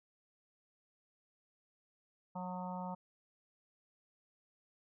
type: harmonic tone with a mistuned harmonic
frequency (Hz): 182.3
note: F#3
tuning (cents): -25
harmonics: 1 / 3 / 4 / 5 / 6 / 7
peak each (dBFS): -42 / -49 / -48 / -44 / -55 / -54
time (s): 2.35-2.95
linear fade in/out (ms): 10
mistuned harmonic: 7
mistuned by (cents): -33
effects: none